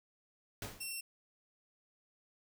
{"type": "noise with exponential decay", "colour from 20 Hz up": "pink", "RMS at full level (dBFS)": -40, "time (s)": [0.62, 0.98], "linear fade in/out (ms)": 2, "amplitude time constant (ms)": 77}
{"type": "tone", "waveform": "10% pulse", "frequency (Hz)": 2711, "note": "E7", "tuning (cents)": 48, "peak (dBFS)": -31, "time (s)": [0.8, 1.01], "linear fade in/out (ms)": 10}
{"effects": []}